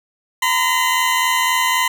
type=tone pair together; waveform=20% pulse; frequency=932.3 / 1016.1 Hz; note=A#5 / B5; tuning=0 / +49 cents; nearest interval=minor second; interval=149 cents; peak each=-16 / -11 dBFS; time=0.42-1.88 s; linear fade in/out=5 ms; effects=none